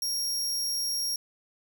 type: tone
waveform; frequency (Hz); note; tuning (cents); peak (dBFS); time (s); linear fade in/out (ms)
sawtooth; 5588; F8; 0; -25; 0.02-1.16; 2
effects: none